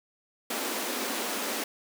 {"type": "high-pass noise", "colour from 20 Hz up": "pink", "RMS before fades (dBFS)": -32, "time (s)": [0.5, 1.64], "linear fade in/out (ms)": 5, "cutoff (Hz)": 210, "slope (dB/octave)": 96, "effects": []}